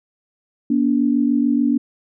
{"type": "tone pair together", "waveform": "sine", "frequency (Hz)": [239.9, 286.8], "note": ["A#3", "D4"], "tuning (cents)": [50, -41], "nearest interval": "minor third", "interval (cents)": 309, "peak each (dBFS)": -17, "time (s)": [0.7, 1.78], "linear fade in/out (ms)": 5, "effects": []}